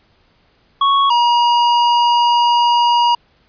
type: tone pair in turn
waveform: square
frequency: 1108.7 / 953.3 Hz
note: C#6 / A#5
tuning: 0 / +39 cents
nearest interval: minor third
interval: 261 cents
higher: first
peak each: -11 dBFS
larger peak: neither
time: 0.81-1.1 / 1.1-3.15 s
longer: second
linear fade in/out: 5 ms
effects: pink hiss -56 dBFS RMS until 3.48 s + resampled to 11025 Hz